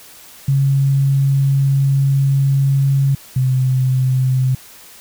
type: tone pair in turn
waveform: sine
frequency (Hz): 137.3 / 129.59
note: C#3 / C3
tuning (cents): -16 / -16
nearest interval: minor second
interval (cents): 100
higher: first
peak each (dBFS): -11 / -12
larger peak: first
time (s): 0.48-3.15 / 3.36-4.55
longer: first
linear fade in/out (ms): 5
effects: white hiss -41 dBFS RMS until 5 s